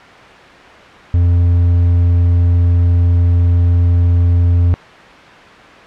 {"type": "tone", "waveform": "triangle", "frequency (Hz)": 87, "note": "F2", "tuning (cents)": -6, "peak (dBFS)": -6, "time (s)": [1.14, 4.74], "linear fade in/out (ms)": 0, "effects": ["white hiss -36 dBFS RMS until 5.86 s", "low-pass 2000 Hz 12 dB/octave"]}